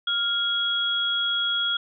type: tone pair together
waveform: sine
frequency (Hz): 1400 / 3319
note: F6 / G#7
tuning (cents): +4 / -2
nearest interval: octave + minor third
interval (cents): 1494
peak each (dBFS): -27 / -23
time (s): 0.07-1.77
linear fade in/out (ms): 5
effects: none